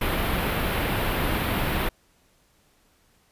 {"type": "band-stop noise", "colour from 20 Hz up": "pink", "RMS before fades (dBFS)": -25, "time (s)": [0.01, 1.89], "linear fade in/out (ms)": 5, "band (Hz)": [3400, 13000], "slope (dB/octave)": 24, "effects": ["pink hiss -63 dBFS RMS until 3.31 s", "resampled to 32000 Hz"]}